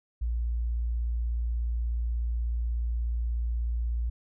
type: tone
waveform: sine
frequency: 58.27 Hz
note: A#1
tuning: in tune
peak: -26 dBFS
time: 0.21-4.1 s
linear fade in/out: 10 ms
effects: none